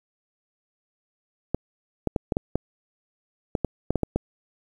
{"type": "clicks", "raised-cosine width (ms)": 2, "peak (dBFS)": -9, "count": 12, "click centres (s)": [1.546, 2.073, 2.162, 2.322, 2.369, 2.556, 3.552, 3.647, 3.906, 3.957, 4.033, 4.16], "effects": ["8-bit"]}